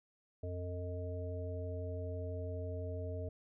harmonic tone, 89.4 Hz, F2, 41 cents sharp, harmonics 1 / 3 / 5 / 7, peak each -39 / -50 / -46 / -46 dBFS, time 0.43-3.29 s, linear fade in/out 5 ms, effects none

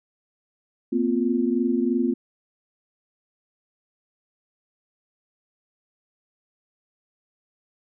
sine chord, Bb suspended second, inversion none, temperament equal with one note detuned, 233.1 / 256.1 / 349.2 Hz, Bb3 / C4 / F4, 0 / -37 / 0 cents, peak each -24 / -23 / -25 dBFS, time 0.92-2.14 s, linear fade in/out 10 ms, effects none

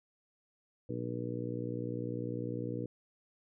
harmonic tone, 60 Hz, B1, 49 cents flat, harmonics 2 / 3 / 4 / 5 / 6 / 7 / 8, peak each -40 / -44 / -44 / -41 / -46 / -45 / -42 dBFS, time 0.89-2.86 s, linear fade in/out 5 ms, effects none

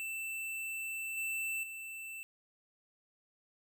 square tone with level steps, 2664 Hz, E7, 18 cents sharp, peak -38 / -35 / -43 dBFS, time 0-2.23 s, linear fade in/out 0 ms, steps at 1.17 / 1.63 s, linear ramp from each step 5 ms, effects none

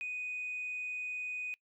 sine tone, 2489 Hz, D#7, in tune, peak -35 dBFS, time 0.01-1.54 s, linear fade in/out 0 ms, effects noise-tail reverb RT60 0.1 s tail -24 dB re dry + tanh soft clip ceiling -32 dBFS

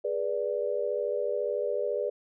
sine chord, G# diminished, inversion none, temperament equal with one note detuned, 415.3 / 489.3 / 587.3 Hz, G#4 / B4 / D5, 0 / -16 / 0 cents, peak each -32 / -31 / -31 dBFS, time 0.04-2.1 s, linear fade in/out 10 ms, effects none

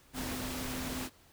sine tone in noise, 255.5 Hz, C4, 41 cents flat, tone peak -40 dBFS, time 0.13-1.1 s, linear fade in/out 50 ms, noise pink, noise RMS -39 dBFS, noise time 0.13-1.1 s, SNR -4 dB, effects pink hiss -62 dBFS RMS until 1.32 s

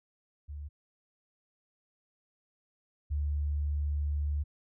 sine tone pair in turn, 73.2 / 73.2 Hz, D2 / D2, -5 / -5 cents, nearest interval unison, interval 0 cents, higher neither, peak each -38 / -28 dBFS, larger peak second, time 0.48-0.69 / 3.1-4.44 s, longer second, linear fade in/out 20 ms, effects none

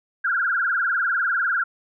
sine tone with vibrato, 1489 Hz, F#6, 11 cents sharp, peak -19 dBFS, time 0.24-1.64 s, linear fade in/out 10 ms, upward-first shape triangle, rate 20 Hz, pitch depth 190 cents each way, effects none

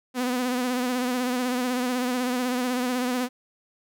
sawtooth tone with vibrato, 250 Hz, B3, 21 cents sharp, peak -20 dBFS, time 0.14-3.29 s, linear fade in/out 50 ms, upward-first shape sine, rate 16 Hz, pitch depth 45 cents each way, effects none

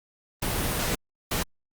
pink noise bursts at uneven times, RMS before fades -27 dBFS, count 2, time 0.42-0.95 / 1.31-1.43 s, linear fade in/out 5 ms, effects Opus 32 kbps

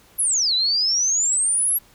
sine exponential two-way sweep, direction down then up, 11630 to 3900 to 11630 Hz, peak -17 dBFS, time 0.18-1.79 s, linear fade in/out 20 ms, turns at 0.54 s, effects pink hiss -53 dBFS RMS until 1.94 s

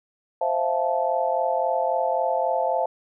sine chord, F major seventh, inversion second, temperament just, 523.8 / 654.8 / 698.5 / 873.1 Hz, C5 / E5 / F5 / A5, +2 / -12 / 0 / -14 cents, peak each -26 dBFS, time 0.41-2.86 s, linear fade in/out 5 ms, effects none

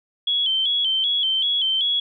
sine tone with vibrato, 3227 Hz, G7, 50 cents sharp, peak -18 dBFS, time 0.27-2 s, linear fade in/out 5 ms, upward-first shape square, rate 2.6 Hz, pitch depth 65 cents each way, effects none

